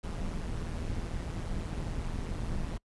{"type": "noise with amplitude modulation", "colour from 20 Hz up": "brown", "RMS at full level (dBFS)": -32, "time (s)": [0.03, 2.78], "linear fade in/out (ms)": 10, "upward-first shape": "sine", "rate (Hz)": 166, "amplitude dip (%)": 65, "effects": ["noise-tail reverb RT60 0.1 s tail -25 dB re dry", "resampled to 24000 Hz"]}